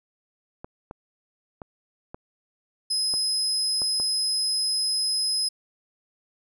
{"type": "clicks", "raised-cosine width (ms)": 1, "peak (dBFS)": -23, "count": 7, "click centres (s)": [0.645, 0.911, 1.618, 2.145, 3.139, 3.819, 4]}
{"type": "tone", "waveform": "35% pulse", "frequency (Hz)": 5080, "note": "D#8", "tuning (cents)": 35, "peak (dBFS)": -20, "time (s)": [2.9, 5.49], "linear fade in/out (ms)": 10}
{"effects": []}